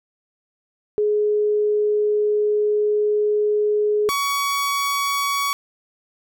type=tone pair in turn; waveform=sine / sawtooth; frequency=419.8 / 1125.9 Hz; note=G#4 / C#6; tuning=+19 / +27 cents; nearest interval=octave + perfect fourth; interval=1708 cents; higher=second; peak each=-16 dBFS; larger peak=neither; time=0.98-4.09 / 4.09-5.53 s; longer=first; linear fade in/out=0 ms; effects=none